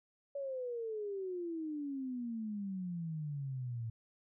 sine exponential sweep, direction down, 569 to 111.7 Hz, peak -37 dBFS, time 0.35-3.9 s, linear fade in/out 5 ms, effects none

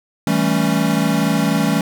square chord, A dominant seventh, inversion second, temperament equal with one note detuned, 163.2 / 196 / 220 / 277.2 Hz, E3 / G3 / A3 / C#4, -17 / 0 / 0 / 0 cents, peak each -21 dBFS, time 0.27-1.81 s, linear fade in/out 2 ms, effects none

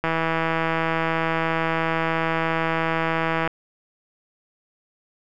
click train, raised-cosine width 0.5 ms, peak -8 dBFS, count 561, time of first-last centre 0.04-3.476 s, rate 163 Hz, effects none

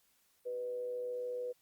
sine tone with frequency modulation, 493.9 Hz, B4, in tune, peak -36 dBFS, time 0.45-1.53 s, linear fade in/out 20 ms, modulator 114 Hz, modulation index 0.26, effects white hiss -72 dBFS RMS until 1.61 s + Opus 48 kbps

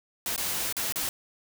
white noise with dropouts, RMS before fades -30 dBFS, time 0.26-1.09 s, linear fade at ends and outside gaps 1 ms, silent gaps 0.362-0.378 / 0.726-0.767 / 0.924-0.958 s, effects none

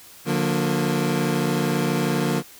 25% pulse chord, Bb major, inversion first, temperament equal with one note detuned, 146.83 / 179.21 / 233.1 Hz, D3 / F3 / Bb3, 0 / +45 / 0 cents, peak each -21 dBFS, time 0.25-2.43 s, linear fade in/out 50 ms, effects white hiss -46 dBFS RMS until 2.59 s

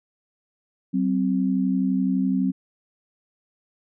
sine tone pair together, 189.72 / 261.6 Hz, F#3 / C4, +44 / 0 cents, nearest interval tritone, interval 556 cents, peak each -22 dBFS, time 0.93-2.52 s, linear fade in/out 20 ms, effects none

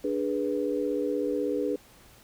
sine chord, G# diminished, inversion second, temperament equal with one note detuned, 293.7 / 415.3 / 491.6 Hz, D4 / G#4 / B4, 0 / 0 / -8 cents, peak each -30 dBFS, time 0.04-1.76 s, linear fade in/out 5 ms, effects pink hiss -55 dBFS RMS until 2.23 s

